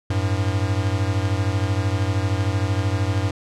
square beating tone pair, 94.9 / 107.9 Hz, F#2 / A2, +44 / -33 cents, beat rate 13 Hz, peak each -22 / -24 dBFS, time 0.1-3.31 s, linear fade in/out 5 ms, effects low-pass 7000 Hz 12 dB/octave

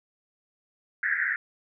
pink band-pass noise, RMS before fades -27 dBFS, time 1.03-1.36 s, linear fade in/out 2 ms, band 1500 to 2000 Hz, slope 96 dB/octave, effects none

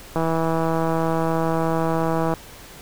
click train, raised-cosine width 1 ms, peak -9 dBFS, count 356, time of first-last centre 0.16-2.338 s, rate 163 Hz, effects pink hiss -42 dBFS RMS until 2.81 s

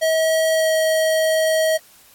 square tone with pitch glide, 641 to 636.2 Hz, E5 to D#5, -49 to +38 cents, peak -16 dBFS, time 0.01-1.78 s, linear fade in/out 20 ms, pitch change -13 cents, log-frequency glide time 0.52-0.72 s, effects white hiss -50 dBFS RMS until 2.14 s + AAC 64 kbps

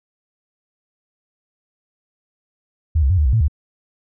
sine tone with pitch steps, 79.1 / 67 / 92.8 / 75 / 62.2 / 112.3 / 74 Hz, D#2 / C2 / F#2 / D2 / B1 / A2 / D2, +29 / +42 / +6 / +37 / +13 / +36 / +14 cents, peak -12 dBFS, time 2.95-3.482 s, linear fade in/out 10 ms, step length 76 ms, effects none

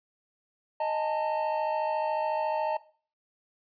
triangle tone cluster, 621 / 845 / 899 Hz, D#5 / G#5 / A5, -3 / +30 / +37 cents, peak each -28 / -34 / -27 dBFS, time 0.8-2.77 s, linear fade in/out 5 ms, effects noise-tail reverb RT60 0.4 s tail -17 dB re dry + resampled to 11025 Hz

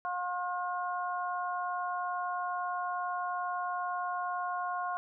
harmonic tone, 357.7 Hz, F4, 41 cents sharp, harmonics 2 / 3 / 4, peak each -35 / -35 / -40 dBFS, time 0.05-4.97 s, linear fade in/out 0 ms, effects none

